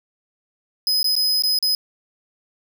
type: tone with dropouts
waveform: 45% pulse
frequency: 5040 Hz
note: D#8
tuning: 21 cents sharp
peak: -17 dBFS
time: 0.87-1.75 s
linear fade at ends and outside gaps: 1 ms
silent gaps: 1.03-1.043 / 1.154-1.164 / 1.422-1.436 / 1.588-1.626 s
effects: none